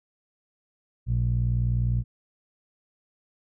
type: tone with low-pass filter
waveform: sawtooth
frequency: 60 Hz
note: B1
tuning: 49 cents flat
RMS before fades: -24 dBFS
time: 1.06-2.04 s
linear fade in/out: 50 ms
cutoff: 130 Hz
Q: 3.3
effects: none